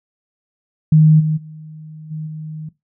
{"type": "tone with level steps", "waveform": "sine", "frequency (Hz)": 155.6, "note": "D#3", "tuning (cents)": 0, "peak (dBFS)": [-6, -14, -32, -23, -26], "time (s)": [0.92, 2.69], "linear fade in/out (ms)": 5, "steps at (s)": [1.19, 1.36, 2.1, 2.26], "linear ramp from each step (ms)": 20, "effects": ["noise-tail reverb RT60 0.2 s tail -18 dB re dry"]}